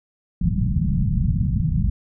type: low-pass noise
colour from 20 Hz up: white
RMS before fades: -20 dBFS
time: 0.41-1.9 s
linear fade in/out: 5 ms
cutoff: 190 Hz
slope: 48 dB/octave
effects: none